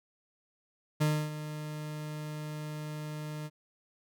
40% pulse tone with ADSR envelope, 151.9 Hz, D#3, 41 cents flat, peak -23 dBFS, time 1-3.5 s, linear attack 16 ms, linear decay 280 ms, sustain -13 dB, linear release 43 ms, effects none

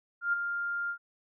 sine tone with ADSR envelope, 1400 Hz, F6, 4 cents sharp, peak -23 dBFS, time 0.21-0.98 s, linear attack 120 ms, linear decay 13 ms, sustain -7 dB, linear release 83 ms, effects none

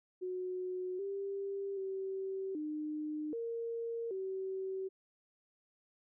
sine tone with pitch steps, 366.8 / 395.3 / 384.3 / 304.2 / 462.7 / 381.2 Hz, F#4 / G4 / G4 / D#4 / A#4 / G4, -15 / +15 / -34 / -39 / -13 / -48 cents, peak -36 dBFS, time 0.21-4.89 s, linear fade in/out 20 ms, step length 780 ms, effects none

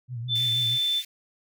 sine tone with vibrato, 120.3 Hz, B2, 45 cents flat, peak -30 dBFS, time 0.08-0.79 s, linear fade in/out 50 ms, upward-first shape sine, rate 6.3 Hz, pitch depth 84 cents each way
sine tone, 3532 Hz, A7, 6 cents sharp, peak -22 dBFS, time 0.28-1.03 s, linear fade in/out 50 ms
pink high-pass noise, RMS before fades -42 dBFS, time 0.35-1.05 s, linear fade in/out 5 ms, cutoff 1900 Hz, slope 48 dB/octave
effects none

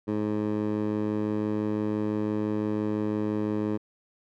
15% pulse tone with band-pass filter, 105.9 Hz, G#2, 34 cents sharp, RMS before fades -28 dBFS, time 0.07-3.78 s, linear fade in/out 20 ms, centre 340 Hz, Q 0.94, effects none

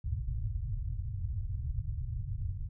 white low-pass noise, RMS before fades -35 dBFS, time 0.04-2.69 s, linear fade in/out 5 ms, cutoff 120 Hz, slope 48 dB/octave, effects none

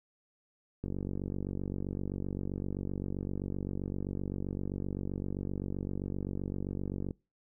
click train, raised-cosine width 3 ms, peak -23 dBFS, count 300, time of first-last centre 0.84-7.108 s, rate 47.7 Hz, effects noise-tail reverb RT60 0.3 s tail -26 dB re dry

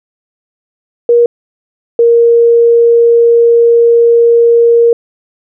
sine tone pair in turn, 474.4 / 467.9 Hz, A#4 / A#4, +30 / +6 cents, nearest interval unison, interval 24 cents, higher first, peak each -3 dBFS, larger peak neither, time 1.09-1.26 / 1.99-4.93 s, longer second, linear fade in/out 2 ms, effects none

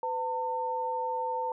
sine tone pair together, 503.9 / 903 Hz, B4 / A5, +35 / +45 cents, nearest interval minor seventh, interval 1010 cents, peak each -34 / -30 dBFS, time 0.03-1.52 s, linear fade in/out 2 ms, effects none

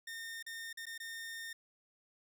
sawtooth tone with dropouts, 1825 Hz, A#6, 37 cents flat, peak -39 dBFS, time 0.07-1.53 s, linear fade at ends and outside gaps 5 ms, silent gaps 0.427-0.464 / 0.729-0.772 / 0.856-0.866 / 0.979-1 s, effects none

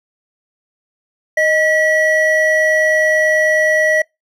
triangle tone pair together, 623 / 1938.3 Hz, D#5 / B6, +2 / -33 cents, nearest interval octave + minor sixth, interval 1965 cents, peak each -12 dBFS, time 1.37-4.02 s, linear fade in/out 5 ms, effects noise-tail reverb RT60 0.2 s tail -26 dB re dry

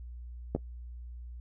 clicks, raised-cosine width 2 ms, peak -15 / -26 dBFS, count 2, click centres 0.55 / 0.562 s, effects noise-tail reverb RT60 0.1 s tail -20 dB re dry + added 60 Hz sine -41 dBFS peak until 1.4 s

